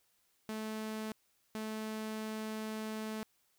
sawtooth tone pair in turn, 217.6 / 217.6 Hz, A3 / A3, -19 / -19 cents, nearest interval unison, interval 0 cents, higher neither, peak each -34 / -34 dBFS, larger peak neither, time 0.49-1.12 / 1.55-3.23 s, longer second, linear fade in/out 0 ms, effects white hiss -74 dBFS RMS until 3.58 s

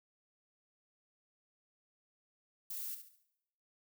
violet noise with echo, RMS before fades -42 dBFS, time 2.7-2.95 s, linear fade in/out 5 ms, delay 70 ms, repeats 4, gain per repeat -9 dB, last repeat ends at 3.23 s, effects noise-tail reverb RT60 0.8 s tail -17 dB re dry

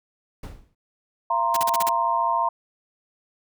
brown noise with exponential decay, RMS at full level -29 dBFS, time 0.43-0.75 s, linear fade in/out 5 ms, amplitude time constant 68 ms
sine chord, F suspended fourth, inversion none, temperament equal with one note detuned, 682.1 / 932.3 / 1046.5 Hz, F5 / Bb5 / C6, -41 / 0 / 0 cents, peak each -27 / -22 / -24 dBFS, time 1.3-2.49 s, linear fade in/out 5 ms
white noise bursts, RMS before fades -27 dBFS, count 6, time 1.54-1.892 s, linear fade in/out 5 ms, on 27 ms, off 38 ms
effects none

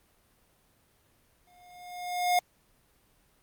square tone with exponential growth, 715 Hz, F5, 41 cents sharp, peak -21 dBFS, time 1.47-2.39 s, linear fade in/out 2 ms, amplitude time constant 200 ms, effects pink hiss -66 dBFS RMS until 3.42 s + Opus 32 kbps

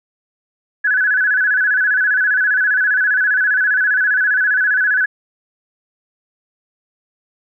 sine tone with vibrato, 1595 Hz, G6, 30 cents sharp, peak -12 dBFS, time 0.84-5.06 s, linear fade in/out 10 ms, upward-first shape square, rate 15 Hz, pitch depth 93 cents each way, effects none

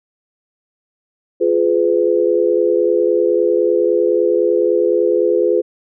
sine chord, F diminished, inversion none, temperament just, 349.2 / 419.1 / 502.9 Hz, F4 / Ab4 / Cb5, 0 / +16 / +31 cents, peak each -16 dBFS, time 1.4-5.62 s, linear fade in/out 20 ms, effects none

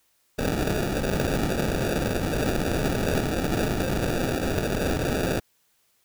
white noise with sample-and-hold, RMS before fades -25 dBFS, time 0.38-5.4 s, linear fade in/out 10 ms, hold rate 1050 Hz, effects white hiss -67 dBFS RMS until 6.04 s

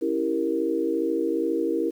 sine chord, C# diminished seventh, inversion none, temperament equal, 277.2 / 329.6 / 392 / 466.2 Hz, C#4 / E4 / G4 / Bb4, 0 / 0 / 0 / 0 cents, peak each -31 / -25 / -30 / -27 dBFS, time 0.01-1.91 s, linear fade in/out 20 ms, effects 9-bit

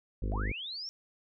harmonic tone, 51 Hz, G#1, 31 cents flat, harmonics 1 / 2 / 4 / 5 / 6 / 7 / 8 / 9 / 10, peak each -31 / -37 / -43 / -45 / -47 / -48 / -49 / -50 / -51 dBFS, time 0.22-0.52 s, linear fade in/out 5 ms
sine linear sweep, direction up, 596 to 5588 Hz, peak -37 dBFS, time 0.32-0.89 s, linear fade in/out 0 ms
effects none

